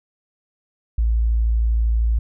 sine tone, 56.4 Hz, A1, 44 cents sharp, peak -15 dBFS, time 0.98-2.19 s, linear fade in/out 5 ms, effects none

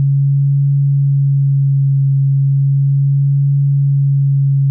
sine tone with vibrato, 138.59 Hz, C#3, in tune, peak -9 dBFS, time 0-4.7 s, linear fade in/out 0 ms, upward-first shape triangle, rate 0.35 Hz, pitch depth 18 cents each way, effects none

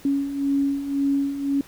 sine beating tone pair, 277.2 / 279.1 Hz, C#4 / C#4, 0 / +12 cents, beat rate 1.9 Hz, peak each -27 / -21 dBFS, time 0.05-1.61 s, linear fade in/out 2 ms, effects pink hiss -48 dBFS RMS until 1.67 s

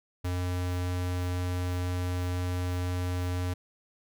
square tone, 89.8 Hz, F2, 49 cents sharp, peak -29 dBFS, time 0.24-3.54 s, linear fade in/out 10 ms, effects none

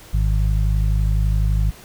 harmonic tone, 51.91 Hz, G#1, in tune, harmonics 1 / 2 / 3, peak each -16 / -22 / -26 dBFS, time 0.13-1.71 s, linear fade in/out 10 ms, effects pink hiss -43 dBFS RMS until 1.84 s

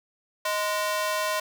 sawtooth ring-modulated tone, 830.6 Hz, G#5, in tune, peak -18 dBFS, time 0.45-1.4 s, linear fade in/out 5 ms, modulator 205 Hz, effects none

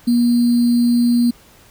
sine tone with sample-and-hold, 239.5 Hz, A#3, 47 cents sharp, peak -11 dBFS, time 0.07-1.31 s, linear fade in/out 10 ms, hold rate 4410 Hz, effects pink hiss -48 dBFS RMS until 1.7 s

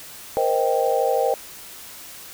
sine chord, C minor seventh, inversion third, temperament just, 470.9 / 523.3 / 627.9 / 784.9 Hz, Bb4 / C5 / Eb5 / G5, +18 / 0 / +16 / +2 cents, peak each -23 / -22 / -25 / -23 dBFS, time 0.37-1.34 s, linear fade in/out 0 ms, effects white hiss -40 dBFS RMS until 2.33 s

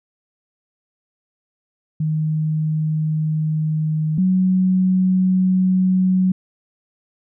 sine tone pair in turn, 155.56 / 185.69 Hz, D#3 / F#3, 0 / +6 cents, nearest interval minor third, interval 306 cents, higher second, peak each -17 / -13 dBFS, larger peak second, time 2-4.18 / 4.18-6.32 s, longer first, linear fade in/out 5 ms, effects none

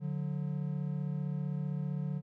triangle tone pair together, 145.62 / 181.1 Hz, D3 / F#3, -14 / -37 cents, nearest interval major third, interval 377 cents, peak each -32 / -35 dBFS, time 0-2.22 s, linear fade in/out 50 ms, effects none

